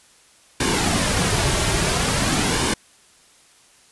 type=noise with flanger; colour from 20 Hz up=pink; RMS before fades=-20 dBFS; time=0.6-2.74 s; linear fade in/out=5 ms; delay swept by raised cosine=1.5 to 4.1 ms; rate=0.49 Hz; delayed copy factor=-0.5; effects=white hiss -53 dBFS RMS until 3.91 s + resampled to 24000 Hz